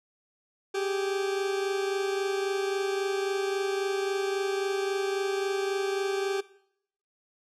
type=tone pair together; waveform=40% pulse; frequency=390.3 / 414 Hz; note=G4 / G#4; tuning=-8 / -5 cents; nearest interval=minor second; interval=103 cents; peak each=-27 / -34 dBFS; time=0.74-6.41 s; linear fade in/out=10 ms; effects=noise-tail reverb RT60 0.7 s tail -19 dB re dry + low-pass 8000 Hz 12 dB/octave